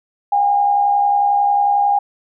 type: tone pair together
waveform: sine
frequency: 740 / 811.1 Hz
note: F#5 / G#5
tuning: 0 / -41 cents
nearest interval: major second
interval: 159 cents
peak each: -23 / -12 dBFS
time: 0.32-1.99 s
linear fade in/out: 5 ms
effects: none